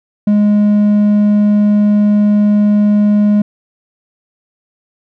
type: tone with hard clipping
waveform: sine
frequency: 207.6 Hz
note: G#3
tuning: in tune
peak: -8 dBFS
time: 0.27-3.42 s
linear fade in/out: 5 ms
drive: 3 dB
effects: none